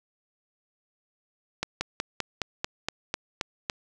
slowing click train, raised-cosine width 0.2 ms, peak -10 dBFS, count 10, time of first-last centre 1.63-3.698 s, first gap 180 ms, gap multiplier 1.06, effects none

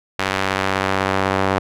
sawtooth tone with band-pass filter sweep, 96 Hz, G2, 36 cents flat, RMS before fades -20 dBFS, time 0.19-1.59 s, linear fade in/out 5 ms, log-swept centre 2000 to 920 Hz, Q 0.71, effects none

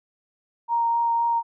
sine tone with vibrato, 932.3 Hz, A#5, in tune, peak -19 dBFS, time 0.68-1.43 s, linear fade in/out 50 ms, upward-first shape sine, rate 3.9 Hz, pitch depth 8 cents each way, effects none

